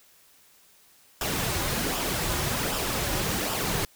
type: noise with flanger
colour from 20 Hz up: pink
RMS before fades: -28 dBFS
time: 1.21-3.85 s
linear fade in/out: 2 ms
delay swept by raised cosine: 0.47 to 4.57 ms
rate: 1.3 Hz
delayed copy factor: -0.5
effects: white hiss -58 dBFS RMS until 3.95 s